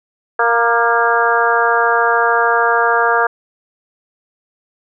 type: harmonic tone with a mistuned harmonic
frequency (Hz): 233.2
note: A#3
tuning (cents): +1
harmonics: 2 / 3 / 4 / 5 / 6 / 7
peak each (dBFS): -18 / -18 / -18 / -18 / -18 / -18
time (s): 0.39-3.27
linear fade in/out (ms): 5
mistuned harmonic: 5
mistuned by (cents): +29
effects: none